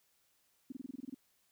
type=tone bursts; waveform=sine; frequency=262.9 Hz; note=C4; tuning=8 cents sharp; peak=-39 dBFS; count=10; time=0.7-1.145 s; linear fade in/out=5 ms; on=22 ms; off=25 ms; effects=white hiss -74 dBFS RMS until 1.51 s